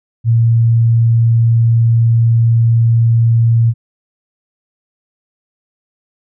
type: tone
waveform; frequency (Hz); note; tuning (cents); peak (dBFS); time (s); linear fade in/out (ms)
sine; 115.5; A#2; -16; -7; 0.24-3.74; 50
effects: none